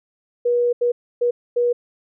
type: tone bursts at uneven times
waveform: sine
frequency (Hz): 482.7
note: B4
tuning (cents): -40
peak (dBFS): -15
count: 4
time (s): 0.45-0.73 / 0.81-0.92 / 1.21-1.31 / 1.56-1.73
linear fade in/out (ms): 10
effects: none